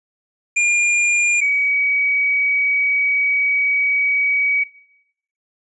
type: tone pair in turn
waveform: square / sine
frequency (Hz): 2409 / 2266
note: D7 / C#7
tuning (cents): +43 / +37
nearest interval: minor second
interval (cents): 106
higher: first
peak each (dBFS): -14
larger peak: neither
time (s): 0.56-1.41 / 1.41-4.64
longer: second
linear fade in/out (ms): 10
effects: noise-tail reverb RT60 0.8 s tail -19 dB re dry + resampled to 22050 Hz